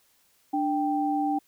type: tone pair together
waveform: sine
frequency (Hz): 295.3 / 784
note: D4 / G5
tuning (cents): +10 / 0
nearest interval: octave + perfect fourth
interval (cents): 1690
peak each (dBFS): -26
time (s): 0.53-1.39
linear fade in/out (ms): 10
effects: white hiss -65 dBFS RMS until 1.47 s